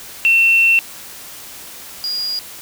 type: tone pair in turn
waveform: sine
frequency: 2700 / 4849 Hz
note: E7 / D#8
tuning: +41 / -45 cents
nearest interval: minor seventh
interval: 1014 cents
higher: second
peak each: -9 / -19 dBFS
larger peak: first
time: 0.25-0.79 / 2.04-2.39 s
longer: first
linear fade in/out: 0 ms
effects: white hiss -35 dBFS RMS until 2.61 s